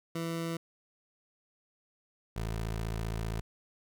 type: tone pair in turn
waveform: 20% pulse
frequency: 166 / 55.25 Hz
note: E3 / A1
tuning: +12 / +8 cents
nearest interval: octave + perfect fifth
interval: 1904 cents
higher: first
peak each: -28 dBFS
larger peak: neither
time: 0.15-0.57 / 2.36-3.41 s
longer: second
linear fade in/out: 5 ms
effects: none

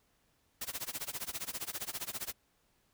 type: noise with tremolo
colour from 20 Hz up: white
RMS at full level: -37 dBFS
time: 0.61-2.33 s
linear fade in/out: 5 ms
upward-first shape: sine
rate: 15 Hz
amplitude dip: 95%
effects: pink hiss -73 dBFS RMS until 2.93 s

